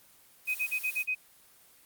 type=noise; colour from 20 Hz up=blue; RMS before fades=-41 dBFS; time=0.45-1.06 s; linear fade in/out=50 ms
type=tone bursts; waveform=sine; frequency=2511 Hz; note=D#7; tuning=15 cents sharp; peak=-27 dBFS; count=6; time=0.47-1.151 s; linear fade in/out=20 ms; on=81 ms; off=39 ms
effects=white hiss -59 dBFS RMS until 1.85 s + Opus 24 kbps